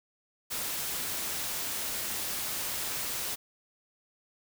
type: noise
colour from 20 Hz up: white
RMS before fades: -34 dBFS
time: 0.5-3.36 s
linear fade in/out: 20 ms
effects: none